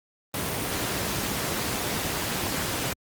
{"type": "noise with amplitude modulation", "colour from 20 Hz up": "pink", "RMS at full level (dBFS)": -25, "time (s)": [0.34, 2.93], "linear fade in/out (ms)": 2, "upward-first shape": "sine", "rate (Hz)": 245, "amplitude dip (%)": 70, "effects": ["high-pass 80 Hz 12 dB/octave", "Opus 32 kbps"]}